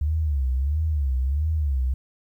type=tone with vibrato; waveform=sine; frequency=71.3 Hz; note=C#2; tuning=49 cents sharp; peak=-20 dBFS; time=0.01-1.94 s; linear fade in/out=5 ms; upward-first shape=sine; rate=1.5 Hz; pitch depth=190 cents each way; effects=10-bit